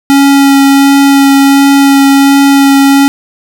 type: tone with vibrato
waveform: square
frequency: 277 Hz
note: C#4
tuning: 1 cent flat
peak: -3 dBFS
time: 0.1-3.08 s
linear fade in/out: 0 ms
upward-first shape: sine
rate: 1.4 Hz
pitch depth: 9 cents each way
effects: none